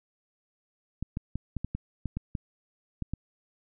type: clicks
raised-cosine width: 5 ms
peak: -19 dBFS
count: 11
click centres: 1.026 / 1.171 / 1.356 / 1.567 / 1.646 / 1.75 / 2.057 / 2.17 / 2.352 / 3.023 / 3.136 s
effects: none